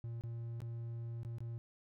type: tone with dropouts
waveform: triangle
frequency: 116.54 Hz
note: A#2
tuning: in tune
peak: -38 dBFS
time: 0.04-1.58 s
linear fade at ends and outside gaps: 0 ms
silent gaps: 0.21-0.237 / 0.604-0.618 / 1.232-1.249 / 1.384-1.405 s
effects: none